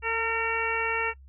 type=harmonic tone with a mistuned harmonic; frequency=455.6 Hz; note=A#4; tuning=40 cents flat; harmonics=1 / 2 / 3 / 4 / 5 / 6; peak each=-32 / -32 / -32 / -32 / -32 / -32 dBFS; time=0.02-1.14 s; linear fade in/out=50 ms; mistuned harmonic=1; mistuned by=-17 cents; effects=noise-tail reverb RT60 0.1 s tail -24 dB re dry + added 67 Hz sine -47 dBFS peak until 1.28 s